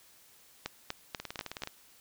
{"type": "two click trains", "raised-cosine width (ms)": 0.2, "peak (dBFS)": [-21, -17], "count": [10, 5], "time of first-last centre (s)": [[1.2, 1.674], [0.66, 1.636]], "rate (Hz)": [19, 4.1], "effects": ["white hiss -60 dBFS RMS until 2 s"]}